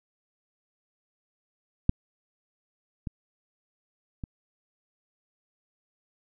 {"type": "clicks", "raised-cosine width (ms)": 5, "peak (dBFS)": [-7, -20, -22], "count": 3, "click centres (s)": [1.894, 3.072, 4.238], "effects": []}